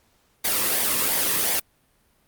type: noise with flanger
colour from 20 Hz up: white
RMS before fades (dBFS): -22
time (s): 0.44-1.6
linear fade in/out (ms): 10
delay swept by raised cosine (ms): 0.72 to 1.38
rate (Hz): 2.8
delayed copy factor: -0.5
effects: pink hiss -64 dBFS RMS until 2.27 s + Opus 48 kbps